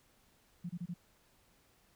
sine tone bursts, 174.61 Hz, F3, in tune, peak -37 dBFS, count 4, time 0.64-0.941 s, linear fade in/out 10 ms, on 55 ms, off 27 ms, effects pink hiss -69 dBFS RMS until 1.95 s

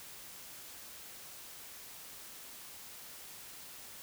silence, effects white hiss -50 dBFS RMS until 4.02 s

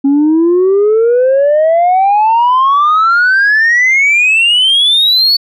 sine exponential sweep, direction up, 272.2 to 4500 Hz, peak -4 dBFS, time 0.04-5.37 s, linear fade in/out 10 ms, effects tanh soft clip ceiling -4 dBFS

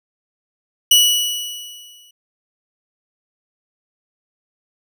sawtooth tone with exponential decay, 2940 Hz, F#7, 12 cents flat, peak -5 dBFS, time 0.91-2.11 s, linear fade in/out 5 ms, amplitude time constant 260 ms, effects none

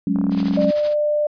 sine chord, F# suspended second, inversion none, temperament equal, 185 / 207.7 / 277.2 Hz, F#3 / G#3 / C#4, 0 / 0 / 0 cents, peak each -21 dBFS, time 0.07-0.71 s, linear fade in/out 2 ms
click train, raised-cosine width 1 ms, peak -19 dBFS, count 19, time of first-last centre 0.16-0.645 s, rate 37.1 Hz
white noise with tremolo, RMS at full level -31 dBFS, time 0.3-0.95 s, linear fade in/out 50 ms, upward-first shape sine, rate 13 Hz, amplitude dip 70%
sine tone, 596 Hz, D5, 25 cents sharp, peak -16 dBFS, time 0.57-1.27 s, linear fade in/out 5 ms
effects resampled to 11025 Hz

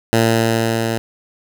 10% pulse tone with level ramp, 113.9 Hz, A#2, 40 cents flat, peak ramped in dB -3 to -10 dBFS, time 0.13-0.98 s, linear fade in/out 0 ms, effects none

